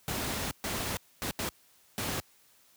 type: noise bursts at uneven times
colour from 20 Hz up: pink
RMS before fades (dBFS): -33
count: 5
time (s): 0.08-0.51 / 0.64-0.97 / 1.22-1.31 / 1.39-1.49 / 1.98-2.2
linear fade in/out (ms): 0
effects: white hiss -63 dBFS RMS until 2.76 s + high-pass 60 Hz 12 dB/octave